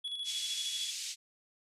triangle tone with tremolo, 3378 Hz, G#7, 29 cents sharp, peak -33 dBFS, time 0.04-0.91 s, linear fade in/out 10 ms, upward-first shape square, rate 13 Hz, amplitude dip 45%
white band-pass noise, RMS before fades -40 dBFS, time 0.24-1.16 s, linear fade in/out 50 ms, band 2700 to 7600 Hz, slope 24 dB/octave
effects resampled to 32000 Hz

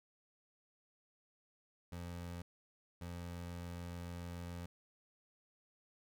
25% pulse tone bursts at uneven times, 87 Hz, F2, 6 cents flat, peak -40 dBFS, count 2, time 1.92-2.42 / 3.01-4.66 s, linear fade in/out 5 ms, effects none

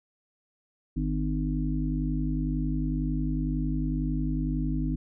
harmonic tone, 51 Hz, G#1, 31 cents flat, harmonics 1 / 3 / 5 / 6, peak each -29 / -31 / -31 / -34 dBFS, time 0.96-4.96 s, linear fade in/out 10 ms, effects none

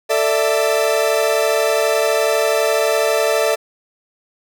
40% pulse chord, A suspended fourth, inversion none, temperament equal with one note detuned, 444.6 / 587.3 / 659.3 Hz, A4 / D5 / E5, +18 / 0 / 0 cents, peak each -18 dBFS, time 0.09-3.56 s, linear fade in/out 20 ms, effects none

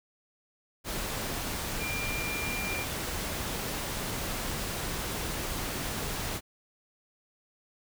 sine tone in noise, 2386 Hz, D7, 27 cents sharp, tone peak -34 dBFS, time 1.78-2.86 s, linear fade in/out 50 ms, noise pink, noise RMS -34 dBFS, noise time 0.84-6.41 s, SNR -3 dB, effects none

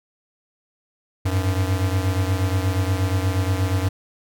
square beating tone pair, 92.5 / 100.9 Hz, F#2 / G#2, 0 / -49 cents, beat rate 8.4 Hz, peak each -21 / -25 dBFS, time 1.25-3.89 s, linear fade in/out 10 ms, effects none

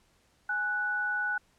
sine tone pair together, 830.6 / 1480 Hz, G#5 / F#6, 0 / 0 cents, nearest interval minor seventh, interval 1000 cents, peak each -37 / -28 dBFS, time 0.49-1.38 s, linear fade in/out 5 ms, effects pink hiss -67 dBFS RMS until 1.58 s + low-pass 10000 Hz 12 dB/octave

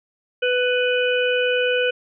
harmonic tone, 496.8 Hz, B4, 10 cents sharp, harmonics 1 / 3 / 5 / 6, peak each -19 / -24 / -26 / -27 dBFS, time 0.42-1.91 s, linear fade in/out 10 ms, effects none

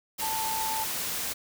sine tone in noise, 884 Hz, A5, 8 cents sharp, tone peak -30 dBFS, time 0.21-0.85 s, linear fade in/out 20 ms, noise white, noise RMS -32 dBFS, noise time 0.18-1.34 s, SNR -1 dB, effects none

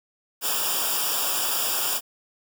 white noise with comb filter, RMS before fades -25 dBFS, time 0.41-2.01 s, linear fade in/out 50 ms, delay 0.48 ms, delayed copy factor -0.95, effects none

